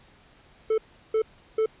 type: tone bursts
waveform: triangle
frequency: 439.6 Hz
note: A4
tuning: 2 cents flat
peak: -18 dBFS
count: 3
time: 0.7-1.66 s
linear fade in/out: 5 ms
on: 80 ms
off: 360 ms
effects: pink hiss -56 dBFS RMS until 1.8 s + resampled to 8000 Hz